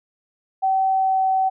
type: tone with pitch glide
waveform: sine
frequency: 766 to 761.6 Hz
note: G5 to F#5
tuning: -40 to +50 cents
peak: -16 dBFS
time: 0.62-1.5 s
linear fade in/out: 20 ms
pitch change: -10 cents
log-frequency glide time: 0.89-1.25 s
effects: none